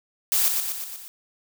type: noise with echo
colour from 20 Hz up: blue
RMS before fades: -21 dBFS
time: 0.32-0.48 s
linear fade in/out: 0 ms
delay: 120 ms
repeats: 5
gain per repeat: -4 dB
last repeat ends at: 1.08 s
effects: none